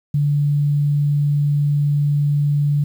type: tone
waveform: sine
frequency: 145.3 Hz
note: D3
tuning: 18 cents flat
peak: -14 dBFS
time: 0.14-2.84 s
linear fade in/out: 5 ms
effects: 8-bit